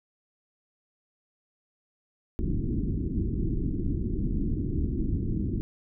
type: low-pass noise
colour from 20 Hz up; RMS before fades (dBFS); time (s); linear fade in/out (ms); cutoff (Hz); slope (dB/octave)
pink; -28; 2.39-5.61; 0; 350; 48
effects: none